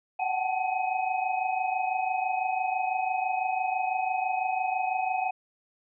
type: tone cluster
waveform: sine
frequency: 741 / 767 / 871 / 2526 Hz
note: F#5 / G5 / A5 / D#7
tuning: +2 / -38 / -18 / +26 cents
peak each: -28 / -31 / -35 / -35 dBFS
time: 0.19-5.31 s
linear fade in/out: 10 ms
effects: none